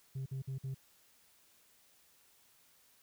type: tone bursts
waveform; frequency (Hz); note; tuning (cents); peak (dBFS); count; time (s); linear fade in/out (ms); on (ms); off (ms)
sine; 133.3; C3; +33; -34; 4; 0.15-0.746; 10; 110; 52
effects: tanh soft clip ceiling -36 dBFS + white hiss -67 dBFS RMS until 3.02 s